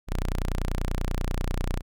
sawtooth tone, 30.21 Hz, B0, 37 cents flat, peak -21 dBFS, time 0.07-1.82 s, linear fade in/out 50 ms, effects none

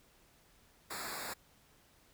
pink noise with comb filter, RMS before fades -42 dBFS, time 0.9-1.34 s, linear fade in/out 10 ms, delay 0.33 ms, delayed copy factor -1, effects pink hiss -66 dBFS RMS until 2.13 s

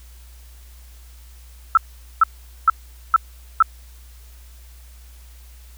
sine tone bursts, 1318.5 Hz, E6, in tune, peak -8 dBFS, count 5, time 1.75-3.625 s, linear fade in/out 2 ms, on 23 ms, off 440 ms, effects added 60 Hz sine -41 dBFS peak until 5.77 s + white hiss -52 dBFS RMS until 5.77 s

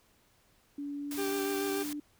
sine tone with pitch glide, 286.1 to 294.5 Hz, D4 to D4, -45 to +5 cents, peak -35 dBFS, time 0.78-2 s, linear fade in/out 5 ms, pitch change +50 cents, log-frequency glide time 0.95-1.65 s
white noise, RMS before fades -42 dBFS, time 1.11-1.93 s, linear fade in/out 2 ms
40% pulse tone with vibrato, 393.2 Hz, G4, 5 cents sharp, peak -31 dBFS, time 1.17-1.84 s, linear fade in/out 20 ms, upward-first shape sine, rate 6.8 Hz, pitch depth 16 cents each way
effects pink hiss -67 dBFS RMS until 2.19 s

